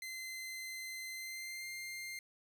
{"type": "tone with pitch glide", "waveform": "sawtooth", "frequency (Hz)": [2065, 2100], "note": ["C7", "C7"], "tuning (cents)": [-23, 6], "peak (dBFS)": -39, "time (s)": [0.02, 2.19], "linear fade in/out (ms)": 2, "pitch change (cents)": 29, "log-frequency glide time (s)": [1.13, 1.65], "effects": []}